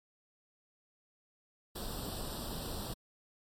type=noise with comb filter; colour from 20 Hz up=pink; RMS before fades=-40 dBFS; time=1.75-2.94 s; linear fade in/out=10 ms; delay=0.23 ms; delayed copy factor=+0.9; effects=MP3 64 kbps